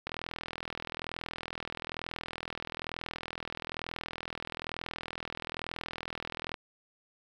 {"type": "click train", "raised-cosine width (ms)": 0.3, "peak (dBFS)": -20, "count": 267, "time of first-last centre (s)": [0.07, 6.542], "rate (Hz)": 41.1, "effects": ["9-bit"]}